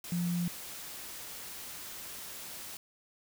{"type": "tone in noise", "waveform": "sine", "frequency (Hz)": 174.4, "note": "F3", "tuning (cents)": -2, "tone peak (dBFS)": -29, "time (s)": [0.12, 0.48], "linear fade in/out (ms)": 2, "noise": "white", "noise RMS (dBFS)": -44, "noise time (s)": [0.04, 2.77], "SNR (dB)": 12, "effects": []}